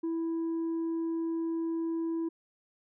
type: tone with tanh clipping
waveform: sine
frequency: 329.6 Hz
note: E4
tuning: in tune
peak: -30 dBFS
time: 0.03-2.29 s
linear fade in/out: 10 ms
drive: 2 dB
effects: none